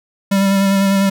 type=tone with vibrato; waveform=square; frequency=196 Hz; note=G3; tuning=in tune; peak=-12 dBFS; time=0.31-1.1 s; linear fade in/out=10 ms; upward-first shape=sine; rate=10 Hz; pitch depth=20 cents each way; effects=none